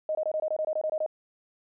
sine tone bursts, 622.3 Hz, D#5, in tune, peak -25 dBFS, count 12, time 0.09-1.063 s, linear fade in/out 2 ms, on 60 ms, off 23 ms, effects none

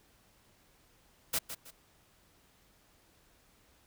white noise with echo, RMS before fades -31 dBFS, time 1.33-1.39 s, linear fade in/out 10 ms, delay 160 ms, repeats 2, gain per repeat -10 dB, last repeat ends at 1.71 s, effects pink hiss -66 dBFS RMS until 3.86 s

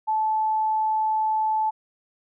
sine tone, 870 Hz, A5, 20 cents flat, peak -20 dBFS, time 0.07-1.71 s, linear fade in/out 20 ms, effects none

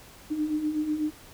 sine beating tone pair, 298.3 / 306.4 Hz, D4 / D#4, +27 / -27 cents, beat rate 8.1 Hz, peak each -33 / -26 dBFS, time 0.3-1.11 s, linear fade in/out 20 ms, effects pink hiss -50 dBFS RMS until 1.33 s

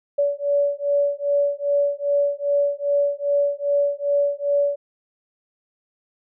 sine beating tone pair, 570 / 572.5 Hz, C#5 / D5, +48 / -44 cents, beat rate 2.5 Hz, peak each -21 dBFS, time 0.18-4.76 s, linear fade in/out 10 ms, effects none

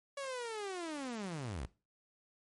sawtooth linear sweep, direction down, 567 to 51.91 Hz, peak -35 dBFS, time 0.17-1.66 s, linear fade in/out 5 ms, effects noise-tail reverb RT60 0.3 s tail -18 dB re dry + MP3 48 kbps

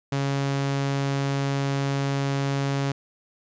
sawtooth tone, 138.59 Hz, C#3, in tune, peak -19 dBFS, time 0.12-2.92 s, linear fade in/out 5 ms, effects resampled to 16000 Hz

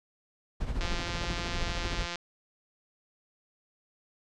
brown noise with tremolo, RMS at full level -30 dBFS, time 0.6-2.06 s, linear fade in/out 10 ms, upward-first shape triangle, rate 13 Hz, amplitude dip 65%
click train, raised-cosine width 0.2 ms, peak -18 dBFS, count 234, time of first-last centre 0.81-2.157 s, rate 173 Hz
effects low-pass 7000 Hz 12 dB/octave

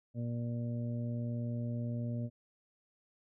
harmonic tone, 118.6 Hz, A#2, 30 cents sharp, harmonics 1 / 2 / 3 / 4 / 5, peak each -35 / -39 / -55 / -53 / -48 dBFS, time 0.14-2.3 s, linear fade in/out 50 ms, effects none

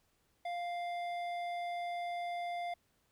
sine tone with hard clipping, 698.5 Hz, F5, in tune, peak -38 dBFS, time 0.45-2.74 s, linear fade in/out 5 ms, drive 10 dB, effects pink hiss -75 dBFS RMS until 3.11 s

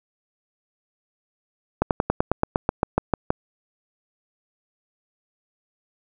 slowing click train, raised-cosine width 1 ms, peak -4 dBFS, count 13, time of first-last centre 1.82-3.305 s, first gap 88 ms, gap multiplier 1.06, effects none

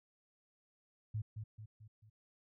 sine tone with echo, 107.9 Hz, A2, 33 cents flat, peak -35 dBFS, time 1.14-1.22 s, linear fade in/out 10 ms, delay 220 ms, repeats 4, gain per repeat -6 dB, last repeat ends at 2.1 s, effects none

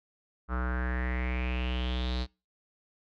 square tone with low-pass filter sweep, 62.3 Hz, B1, 16 cents sharp, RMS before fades -31 dBFS, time 0.48-2.27 s, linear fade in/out 50 ms, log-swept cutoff 1300 to 4200 Hz, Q 6.3, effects noise-tail reverb RT60 0.3 s tail -25 dB re dry

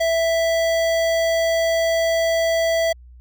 square tone with notch filter, 660 Hz, E5, 2 cents sharp, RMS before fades -19 dBFS, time 0-2.93 s, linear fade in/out 10 ms, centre 11000 Hz, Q 0.99, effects added 61 Hz sine -41 dBFS peak until 3.2 s

